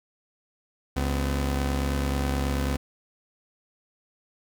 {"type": "tone pair together", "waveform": "sawtooth", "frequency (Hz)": [69.3, 253.6], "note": ["C#2", "B3"], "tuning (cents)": [0, 46], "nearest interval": "octave + minor seventh", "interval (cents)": 2246, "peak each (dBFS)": [-21, -27], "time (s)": [0.96, 2.77], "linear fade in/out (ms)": 10, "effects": []}